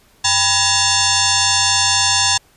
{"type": "tone with frequency modulation", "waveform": "sine", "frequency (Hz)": 987.8, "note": "B5", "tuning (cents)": 0, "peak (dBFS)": -12, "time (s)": [0.24, 2.38], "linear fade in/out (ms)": 10, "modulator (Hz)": 892, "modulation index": 7.4, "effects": ["pink hiss -53 dBFS RMS until 2.56 s", "resampled to 32000 Hz"]}